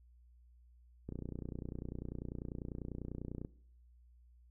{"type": "click train", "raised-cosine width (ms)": 3, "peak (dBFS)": -29, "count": 72, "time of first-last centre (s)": [1.09, 3.449], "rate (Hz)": 30.1, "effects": ["noise-tail reverb RT60 0.6 s tail -20 dB re dry", "added 60 Hz sine -60 dBFS peak until 4.5 s"]}